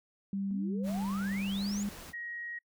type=tone with pitch glide; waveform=sine; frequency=196.7 to 203.2 Hz; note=G3 to G#3; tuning=+6 to -38 cents; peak=-31 dBFS; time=0.33-1.89 s; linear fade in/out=2 ms; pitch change=+56 cents; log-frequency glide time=1.56-1.72 s
type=exponential sweep; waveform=sine; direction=up; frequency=224.3 to 7130 Hz; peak=-40 dBFS; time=0.51-1.83 s; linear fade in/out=0 ms
type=noise; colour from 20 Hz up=pink; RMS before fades=-47 dBFS; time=0.83-2.14 s; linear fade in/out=50 ms
type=tone; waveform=sine; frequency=1891 Hz; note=A#6; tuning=24 cents sharp; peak=-38 dBFS; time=2.13-2.59 s; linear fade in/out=10 ms
effects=noise-tail reverb RT60 0.1 s tail -24 dB re dry